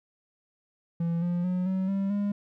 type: tone with pitch steps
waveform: triangle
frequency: 168.5 / 174.95 / 181.64 / 188.59 / 195.8 / 203.3 Hz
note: E3 / F3 / F#3 / F#3 / G3 / G#3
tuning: +38 / +3 / -32 / +33 / -2 / -37 cents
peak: -23 dBFS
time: 1-2.32 s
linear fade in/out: 5 ms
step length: 220 ms
effects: none